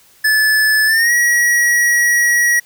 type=tone with pitch glide; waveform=square; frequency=1734 to 1912.9 Hz; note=A6 to A#6; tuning=-26 to +44 cents; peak=-11 dBFS; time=0.24-2.6 s; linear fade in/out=10 ms; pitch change=+170 cents; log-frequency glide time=0.86-1.12 s; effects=white hiss -49 dBFS RMS until 2.65 s